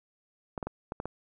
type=clicks; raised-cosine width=1 ms; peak=-20 dBFS; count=6; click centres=0.578 / 0.628 / 0.67 / 0.921 / 1.001 / 1.056 s; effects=none